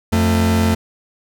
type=tone pair together; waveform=40% pulse; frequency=88.42 / 222.8 Hz; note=F2 / A3; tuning=+22 / +22 cents; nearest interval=octave + major third; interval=1600 cents; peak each=-15 dBFS; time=0.12-0.75 s; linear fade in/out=10 ms; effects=none